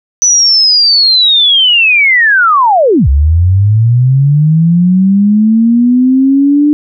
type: linear two-way sweep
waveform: sine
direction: down then up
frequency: 6010 to 65.6 to 298.7 Hz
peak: -4 dBFS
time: 0.22-6.73 s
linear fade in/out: 0 ms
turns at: 3.08 s
effects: none